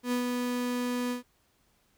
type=tone with ADSR envelope; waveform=35% pulse; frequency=246.1 Hz; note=B3; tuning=6 cents flat; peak=-24 dBFS; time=0.03-1.23 s; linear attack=89 ms; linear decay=110 ms; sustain=-3 dB; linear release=120 ms; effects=pink hiss -69 dBFS RMS until 1.97 s